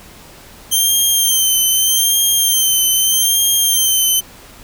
10% pulse tone with vibrato, 3136 Hz, G7, in tune, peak -4 dBFS, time 0.71-4.21 s, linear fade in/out 20 ms, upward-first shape sine, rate 0.81 Hz, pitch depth 42 cents each way, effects pink hiss -40 dBFS RMS until 4.63 s

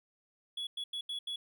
triangle tone bursts at uneven times, 3378 Hz, G#7, 29 cents sharp, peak -34 dBFS, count 5, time 0.57-0.67 / 0.77-0.84 / 0.93-1.01 / 1.09-1.19 / 1.27-1.36 s, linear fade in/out 5 ms, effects none

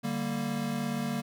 square chord, G minor, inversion second, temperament equal, 146.83 / 196 / 233.1 Hz, D3 / G3 / Bb3, 0 / 0 / 0 cents, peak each -37 / -36 / -33 dBFS, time 0.03-1.22 s, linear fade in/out 20 ms, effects none

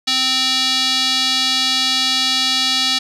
square tone with band-pass filter, 260 Hz, C4, 11 cents flat, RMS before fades -17 dBFS, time 0.07-2.99 s, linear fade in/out 10 ms, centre 4100 Hz, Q 3.3, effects none

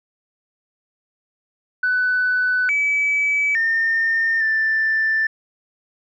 sine tone with pitch steps, 1497 / 2293 / 1815 / 1771 Hz, F#6 / D7 / A#6 / A6, +20 / -42 / -47 / +11 cents, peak -15 dBFS, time 1.83-5.27 s, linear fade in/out 5 ms, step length 860 ms, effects tanh soft clip ceiling -12 dBFS

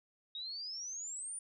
sine exponential sweep, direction up, 3729 to 9530 Hz, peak -40 dBFS, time 0.35-1.39 s, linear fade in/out 2 ms, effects none

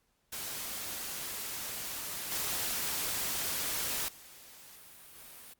white noise with level steps, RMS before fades -39 / -34 / -53 / -50 dBFS, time 0.32-5.54 s, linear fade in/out 10 ms, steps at 2.31 / 4.08 / 5.15 s, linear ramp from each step 5 ms, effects pink hiss -75 dBFS RMS until 5.59 s + Opus 48 kbps

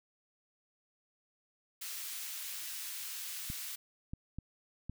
white high-pass noise, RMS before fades -42 dBFS, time 1.81-3.76 s, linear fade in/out 10 ms, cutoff 1700 Hz, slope 12 dB/octave
clicks, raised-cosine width 5 ms, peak -28 dBFS, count 4, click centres 3.501 / 4.135 / 4.386 / 4.896 s
effects none

